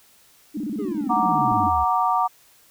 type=tone with vibrato; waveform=sine; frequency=254 Hz; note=B3; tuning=49 cents sharp; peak=-25 dBFS; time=0.54-1.7 s; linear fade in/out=20 ms; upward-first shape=square; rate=16 Hz; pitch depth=290 cents each way
type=exponential sweep; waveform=triangle; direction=down; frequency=435.3 to 65.41 Hz; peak=-26 dBFS; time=0.78-1.85 s; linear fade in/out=20 ms
type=chord; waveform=sine; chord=Gb augmented; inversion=none; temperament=equal; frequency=740 / 932.3 / 1174.7 Hz; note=Gb5 / Bb5 / D6; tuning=0 / 0 / 0 cents; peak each=-22 dBFS; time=1.09-2.28 s; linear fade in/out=20 ms
type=clicks; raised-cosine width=2 ms; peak=-23 dBFS; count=2; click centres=1.519 / 1.522 s
effects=white hiss -55 dBFS RMS until 2.7 s